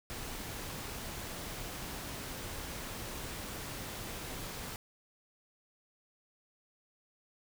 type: noise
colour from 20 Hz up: pink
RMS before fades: -42 dBFS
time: 0.1-4.76 s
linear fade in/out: 0 ms
effects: none